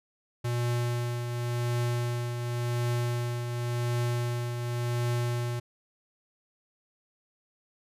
square tone with tremolo, 120.3 Hz, B2, 45 cents flat, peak -26 dBFS, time 0.44-5.6 s, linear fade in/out 10 ms, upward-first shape triangle, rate 0.91 Hz, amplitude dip 50%, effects resampled to 32000 Hz

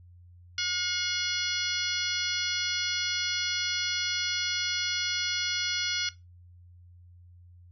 harmonic tone with a mistuned harmonic, 720 Hz, F#5, 47 cents flat, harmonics 2 / 3 / 4 / 5 / 6 / 7 / 8, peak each -35 / -35 / -35 / -35 / -35 / -35 / -35 dBFS, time 0.58-6.09 s, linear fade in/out 2 ms, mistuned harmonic 5, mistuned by -100 cents, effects noise-tail reverb RT60 0.2 s tail -18 dB re dry + added 88 Hz sine -50 dBFS peak until 7.71 s

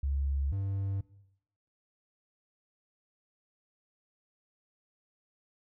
sine / triangle tone pair in turn, 69.3 / 98 Hz, C#2 / G2, 0 / 0 cents, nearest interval tritone, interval 600 cents, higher second, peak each -28 dBFS, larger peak neither, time 0.03-0.52 / 0.52-1.01 s, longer neither, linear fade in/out 5 ms, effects noise-tail reverb RT60 0.8 s tail -19 dB re dry

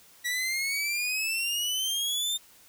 sawtooth exponential sweep, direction up, 1933 to 3638 Hz, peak -24 dBFS, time 0.24-2.38 s, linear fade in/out 20 ms, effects white hiss -56 dBFS RMS until 2.68 s

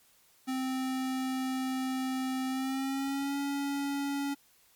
square tone with pitch glide, 260.6 to 280.9 Hz, C4 to C#4, -7 to +23 cents, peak -31 dBFS, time 0.47-4.35 s, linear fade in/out 20 ms, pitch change +130 cents, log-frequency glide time 2.48-3.37 s, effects white hiss -64 dBFS RMS until 4.75 s + MP3 96 kbps

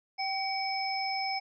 sine tone cluster, 775 / 2264 / 5200 Hz, G5 / C#7 / E8, -20 / +36 / -24 cents, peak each -32 / -36 / -35 dBFS, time 0.18-1.4 s, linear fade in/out 20 ms, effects none

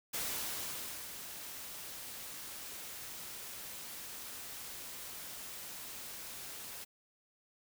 white noise with ADSR envelope, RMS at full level -37 dBFS, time 0.13-6.85 s, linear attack 14 ms, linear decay 930 ms, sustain -9 dB, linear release 18 ms, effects none

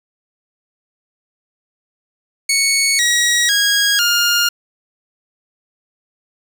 15% pulse tone with pitch steps, 2217 / 1907.8 / 1641.8 / 1412.9 Hz, C#7 / A#6 / G#6 / F6, 0 / +40 / -20 / +20 cents, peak -6 dBFS, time 2.49-4.49 s, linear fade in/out 5 ms, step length 500 ms, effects none

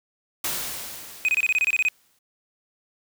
white noise with exponential decay, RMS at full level -26 dBFS, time 0.44-2.19 s, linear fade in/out 5 ms, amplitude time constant 380 ms
triangle tone bursts, 2506 Hz, D#7, 12 cents sharp, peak -16 dBFS, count 11, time 1.25-1.885 s, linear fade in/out 0 ms, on 35 ms, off 25 ms
effects none

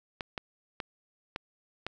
clicks, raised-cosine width 0.3 ms, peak -18 dBFS, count 5, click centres 0.208 / 0.378 / 0.802 / 1.361 / 1.866 s, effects none

